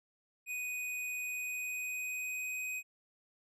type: tone with pitch glide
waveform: square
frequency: 2489 to 2509 Hz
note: D#7 to D#7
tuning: 0 to +14 cents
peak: -37 dBFS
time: 0.46-2.83 s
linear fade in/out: 50 ms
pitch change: +14 cents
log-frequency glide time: 1.19-2.66 s
effects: resampled to 32000 Hz